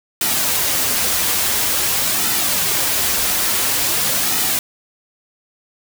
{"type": "noise with flanger", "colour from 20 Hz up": "white", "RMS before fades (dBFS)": -18, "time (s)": [0.21, 4.59], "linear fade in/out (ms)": 2, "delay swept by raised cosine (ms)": [1.8, 7.4], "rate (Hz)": 0.48, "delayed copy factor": -0.5, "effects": []}